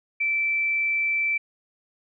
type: tone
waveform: sine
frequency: 2329 Hz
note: D7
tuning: 15 cents flat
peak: -21 dBFS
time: 0.2-1.38 s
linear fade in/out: 10 ms
effects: none